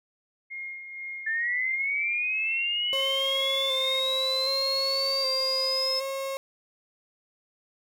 sine tone with tremolo, 2137 Hz, C7, 36 cents sharp, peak -33 dBFS, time 0.5-4.01 s, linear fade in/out 20 ms, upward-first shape sine, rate 2.1 Hz, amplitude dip 50%
sine linear sweep, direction up, 1760 to 5220 Hz, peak -25 dBFS, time 1.26-6 s, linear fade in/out 10 ms
35% pulse tone with vibrato, 534 Hz, C5, 35 cents sharp, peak -28 dBFS, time 2.93-6.37 s, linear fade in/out 0 ms, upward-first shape square, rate 0.65 Hz, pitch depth 23 cents each way
effects none

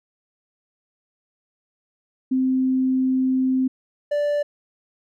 sine / triangle tone pair in turn, 260 / 585 Hz, C4 / D5, -11 / -7 cents, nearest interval octave + major second, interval 1404 cents, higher second, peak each -17 dBFS, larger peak neither, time 2.31-3.68 / 4.11-4.43 s, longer first, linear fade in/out 10 ms, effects none

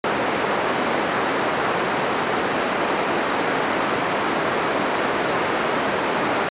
pink band-pass noise, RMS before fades -22 dBFS, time 0.04-6.49 s, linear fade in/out 2 ms, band 320 to 1900 Hz, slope 12 dB/octave, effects resampled to 8000 Hz

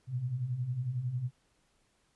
sine beating tone pair, 116.54 / 127.54 Hz, A#2 / C3, 0 / -44 cents, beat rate 11 Hz, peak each -39 / -32 dBFS, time 0.07-1.31 s, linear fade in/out 50 ms, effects pink hiss -72 dBFS RMS until 2.15 s + resampled to 24000 Hz

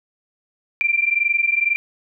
sine tone pair together, 2355 / 2377 Hz, D7 / D7, +4 / +20 cents, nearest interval unison, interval 16 cents, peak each -19 dBFS, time 0.81-1.76 s, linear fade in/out 0 ms, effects none

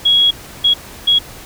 sine tone bursts at uneven times, 3322 Hz, G#7, in tune, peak -8 dBFS, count 3, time 0.05-0.31 / 0.64-0.74 / 1.07-1.19 s, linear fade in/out 10 ms, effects pink hiss -35 dBFS RMS until 1.45 s

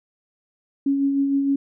sine tone with tremolo, 277.2 Hz, C#4, in tune, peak -16 dBFS, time 0.86-1.56 s, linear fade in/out 5 ms, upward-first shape sine, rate 6.5 Hz, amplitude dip 35%, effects none

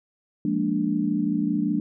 sine chord, Bb dominant seventh, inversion second, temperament equal, 174.61 / 207.7 / 233.1 / 293.7 Hz, F3 / Ab3 / Bb3 / D4, 0 / 0 / 0 / 0 cents, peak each -29 / -26 / -28 / -25 dBFS, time 0.45-1.8 s, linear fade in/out 2 ms, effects none

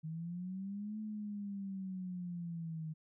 sine linear two-way sweep, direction up then down, 155.56 to 216.4 to 155.56 Hz, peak -39 dBFS, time 0.03-2.94 s, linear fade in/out 20 ms, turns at 0.99 s, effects none

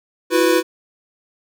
square chord, E suspended second, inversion none, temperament equal with one note detuned, 329.6 / 363.8 / 493.9 Hz, E4 / F#4 / B4, 0 / -29 / 0 cents, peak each -18 dBFS, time 0.3-0.63 s, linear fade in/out 50 ms, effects none

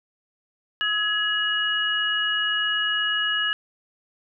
sine tone cluster, 1279 / 1677 / 2898 Hz, D#6 / G#6 / F#7, +47 / +16 / -37 cents, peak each -32 / -24 / -24 dBFS, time 0.81-3.53 s, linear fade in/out 0 ms, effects none

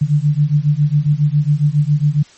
sine beating tone pair, 144.1 / 151.4 Hz, D3 / D#3, -33 / -47 cents, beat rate 7.3 Hz, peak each -14 dBFS, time 0.01-2.23 s, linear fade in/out 10 ms, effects white hiss -46 dBFS RMS until 2.37 s + MP3 32 kbps

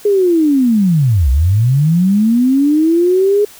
sine linear two-way sweep, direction down then up, 419.9 to 61 to 419.9 Hz, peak -8 dBFS, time 0.05-3.45 s, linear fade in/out 5 ms, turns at 1.3 s, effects white hiss -39 dBFS RMS until 3.59 s

